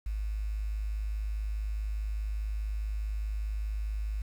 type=tone with quantisation; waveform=sine; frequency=52.4 Hz; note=G#1; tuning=16 cents sharp; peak=-30 dBFS; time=0.06-4.22 s; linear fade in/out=5 ms; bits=9; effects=none